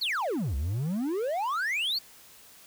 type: exponential two-way sweep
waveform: triangle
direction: down then up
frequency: 4671 to 63.8 to 4671 Hz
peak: -25 dBFS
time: 0.01-1.99 s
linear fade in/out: 10 ms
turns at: 0.56 s
effects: white hiss -53 dBFS RMS until 2.66 s